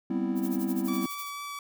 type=chord; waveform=triangle; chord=C major seventh; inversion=second; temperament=equal; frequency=196 / 246.9 / 261.6 / 329.6 Hz; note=G3 / B3 / C4 / E4; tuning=0 / 0 / 0 / 0 cents; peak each=-30 dBFS; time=0.1-1.06 s; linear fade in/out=5 ms
type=noise with tremolo; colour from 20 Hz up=violet; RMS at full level=-39 dBFS; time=0.35-1.31 s; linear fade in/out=50 ms; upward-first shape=sine; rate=12 Hz; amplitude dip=90%
type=tone with vibrato; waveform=sawtooth; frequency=1149 Hz; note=D6; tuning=38 cents flat; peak=-32 dBFS; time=0.88-1.59 s; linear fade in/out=2 ms; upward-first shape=triangle; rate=4.1 Hz; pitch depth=9 cents each way
effects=none